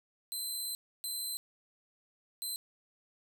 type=tone bursts at uneven times; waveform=15% pulse; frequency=4069 Hz; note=C8; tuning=49 cents flat; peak=-29 dBFS; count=3; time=0.32-0.75 / 1.04-1.37 / 2.42-2.56 s; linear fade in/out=0 ms; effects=none